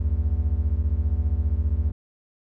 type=beating tone pair; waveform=triangle; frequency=66.9 / 81.9 Hz; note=C2 / E2; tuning=+39 / -11 cents; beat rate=15 Hz; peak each=-21 dBFS; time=0-1.92 s; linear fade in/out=10 ms; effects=none